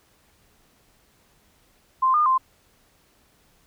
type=tone with pitch steps; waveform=sine; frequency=1044 / 1214 / 1044 Hz; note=C6 / D#6 / C6; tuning=-4 / -43 / -4 cents; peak=-16 dBFS; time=2.02-2.38 s; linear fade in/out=10 ms; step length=120 ms; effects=pink hiss -61 dBFS RMS until 3.66 s